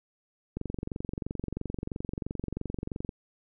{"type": "click train", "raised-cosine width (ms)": 3, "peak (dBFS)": -20, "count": 59, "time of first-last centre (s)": [0.57, 3.092], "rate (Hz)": 23, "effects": []}